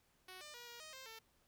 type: tone with pitch steps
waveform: 5% pulse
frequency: 371 / 599 / 480.1 / 475.1 / 624 / 526 / 447.8 Hz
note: F#4 / D5 / B4 / A#4 / D#5 / C5 / A4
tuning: +5 / +34 / -49 / +33 / +5 / +9 / +30 cents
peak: -40 dBFS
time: 0.28-1.19 s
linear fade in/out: 5 ms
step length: 130 ms
effects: pink hiss -75 dBFS RMS until 1.47 s